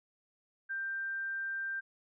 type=tone; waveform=sine; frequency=1575 Hz; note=G6; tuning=8 cents sharp; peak=-34 dBFS; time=0.69-1.81 s; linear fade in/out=20 ms; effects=none